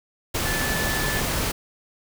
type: tone in noise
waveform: sine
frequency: 1744 Hz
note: A6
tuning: 16 cents flat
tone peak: -28 dBFS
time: 0.45-1.21 s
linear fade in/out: 10 ms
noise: pink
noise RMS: -25 dBFS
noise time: 0.34-1.52 s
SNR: -6 dB
effects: none